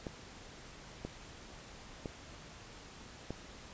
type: clicks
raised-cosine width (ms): 2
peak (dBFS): -25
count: 4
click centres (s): 0.068 / 1.05 / 2.058 / 3.306
effects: pink hiss -52 dBFS RMS until 3.73 s + resampled to 16000 Hz